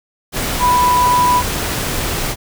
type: tone in noise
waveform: sine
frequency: 987.8 Hz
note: B5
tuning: in tune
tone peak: -10 dBFS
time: 0.59-1.43 s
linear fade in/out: 50 ms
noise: pink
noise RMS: -20 dBFS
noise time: 0.32-2.36 s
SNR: +7 dB
effects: none